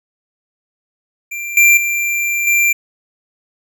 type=tone with level steps; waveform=square; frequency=2368 Hz; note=D7; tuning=14 cents sharp; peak=-23 / -7 / -16 / -11 dBFS; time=1.31-2.73 s; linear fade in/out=10 ms; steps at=1.57 / 1.77 / 2.47 s; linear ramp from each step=2 ms; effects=none